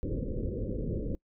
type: low-pass noise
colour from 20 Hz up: pink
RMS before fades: -33 dBFS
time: 0.03-1.15 s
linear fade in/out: 0 ms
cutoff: 550 Hz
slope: 96 dB/octave
effects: noise-tail reverb RT60 0.1 s tail -24 dB re dry